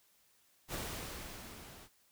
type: noise with level ramp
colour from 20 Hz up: pink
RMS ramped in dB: -39 to -55 dBFS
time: 0.68-1.89 s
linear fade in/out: 50 ms
effects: white hiss -70 dBFS RMS until 2.11 s